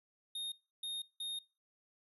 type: tone bursts at uneven times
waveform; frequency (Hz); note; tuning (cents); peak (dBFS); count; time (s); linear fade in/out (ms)
square; 3698; A#7; -15; -39; 3; 0.35-0.52 / 0.83-1.02 / 1.2-1.39; 5
effects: noise-tail reverb RT60 0.3 s tail -22 dB re dry + resampled to 32000 Hz

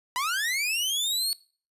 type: linear sweep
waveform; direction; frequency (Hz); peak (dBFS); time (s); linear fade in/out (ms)
sawtooth; up; 959 to 4435; -22; 0.16-1.33; 0
effects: noise-tail reverb RT60 0.4 s tail -21 dB re dry + resampled to 32000 Hz

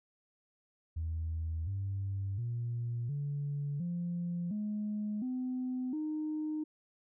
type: tone with pitch steps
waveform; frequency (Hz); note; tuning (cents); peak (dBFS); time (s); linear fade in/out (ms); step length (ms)
sine; 81 / 98.01 / 118.59 / 143.49 / 173.63 / 210.1 / 254.2 / 307.6; E2 / G2 / A#2 / D3 / F3 / G#3 / C4 / D#4; -30 / 0 / +30 / -40 / -10 / +20 / -50 / -20; -32; 0.96-6.64; 10; 710
effects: tanh soft clip ceiling -29 dBFS

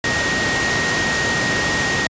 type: tone in noise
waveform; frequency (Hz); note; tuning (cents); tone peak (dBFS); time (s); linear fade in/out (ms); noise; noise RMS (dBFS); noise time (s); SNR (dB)
sine; 1872; A#6; +7; -20; 0.04-2.07; 2; pink; -20; 0.04-2.07; -3
effects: high-pass 100 Hz 12 dB/octave + resampled to 16000 Hz

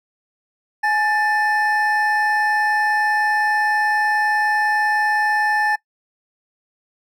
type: tone pair together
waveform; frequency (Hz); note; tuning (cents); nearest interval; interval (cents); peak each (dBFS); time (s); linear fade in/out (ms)
triangle; 842.3 / 1772; G#5 / A6; +24 / +12; octave + minor second; 1288; -17; 0.83-5.76; 10
effects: noise-tail reverb RT60 0.1 s tail -21 dB re dry

